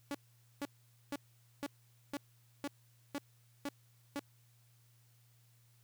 sawtooth tone bursts, 284.8 Hz, C#4, 47 cents sharp, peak -33 dBFS, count 9, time 0.11-4.194 s, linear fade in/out 0 ms, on 36 ms, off 470 ms, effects added 118 Hz sine -65 dBFS peak until 5.83 s + white hiss -72 dBFS RMS until 5.83 s

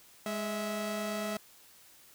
sawtooth tone pair together, 207.7 / 652.2 Hz, G#3 / E5, 0 / -19 cents, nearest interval octave + minor sixth, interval 1981 cents, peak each -32 / -32 dBFS, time 0.26-1.37 s, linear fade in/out 2 ms, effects white hiss -58 dBFS RMS until 2.14 s

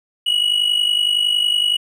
triangle tone with amplitude modulation, 2919 Hz, F#7, 24 cents flat, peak -10 dBFS, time 0.26-1.77 s, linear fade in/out 10 ms, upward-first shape sine, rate 50.8 Hz, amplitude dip 70%, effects none

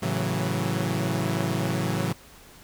sawtooth chord, F# minor seventh, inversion first, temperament equal with one note detuned, 110 / 136.68 / 164.81 / 185 Hz, A2 / C#3 / E3 / F#3, 0 / -24 / 0 / 0 cents, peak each -26 dBFS, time 0.02-2.13 s, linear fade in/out 10 ms, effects pink hiss -50 dBFS RMS until 2.63 s

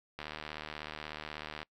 click train, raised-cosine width 0.3 ms, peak -24 dBFS, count 111, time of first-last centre 0.19-1.63 s, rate 76.4 Hz, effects noise-tail reverb RT60 0.1 s tail -25 dB re dry

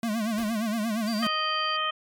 square tone with vibrato, 220 Hz, A3, in tune, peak -26 dBFS, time 0.03-1.27 s, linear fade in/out 2 ms, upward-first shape sine, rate 8.6 Hz, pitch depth 110 cents each way
pink noise with exponential decay, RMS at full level -38 dBFS, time 0.38-0.68 s, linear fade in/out 1 ms, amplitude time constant 65 ms
sine tone, 4699 Hz, D8, in tune, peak -35 dBFS, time 1.07-1.77 s, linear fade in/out 10 ms
harmonic tone, 623 Hz, D#5, 2 cents sharp, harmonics 1 / 2 / 3 / 4 / 5, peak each -37 / -27 / -34 / -36 / -30 dBFS, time 1.22-1.91 s, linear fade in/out 10 ms
effects MP3 96 kbps

